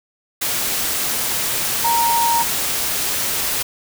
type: tone in noise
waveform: sine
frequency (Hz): 932.3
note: A#5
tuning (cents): 0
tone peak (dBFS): -15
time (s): 1.84-2.43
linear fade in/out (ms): 10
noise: white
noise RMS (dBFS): -21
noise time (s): 0.41-3.63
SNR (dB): +3
effects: none